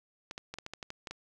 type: clicks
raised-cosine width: 0.2 ms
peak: -23 dBFS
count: 10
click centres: 0.311 / 0.379 / 0.54 / 0.586 / 0.664 / 0.736 / 0.828 / 0.904 / 1.072 / 1.11 s
effects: none